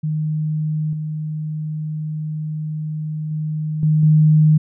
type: tone with level steps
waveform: sine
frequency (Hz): 154.3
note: D#3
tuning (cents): -14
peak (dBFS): -18 / -22 / -20 / -12 / -9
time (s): 0.03-4.58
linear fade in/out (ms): 10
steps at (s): 0.93 / 3.31 / 3.83 / 4.03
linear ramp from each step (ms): 2
effects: none